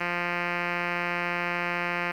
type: tone with low-pass filter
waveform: 5% pulse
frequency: 174.61 Hz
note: F3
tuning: in tune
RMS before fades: -29 dBFS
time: 0-2.12 s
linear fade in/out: 10 ms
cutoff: 2500 Hz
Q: 2.6
effects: 9-bit